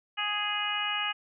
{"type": "harmonic tone", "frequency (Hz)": 415.3, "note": "G#4", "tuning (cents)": 0, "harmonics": [2, 3, 4, 5, 6, 7], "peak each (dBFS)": [-37, -35, -36, -38, -35, -32], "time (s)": [0.17, 1.13], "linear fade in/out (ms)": 20, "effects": []}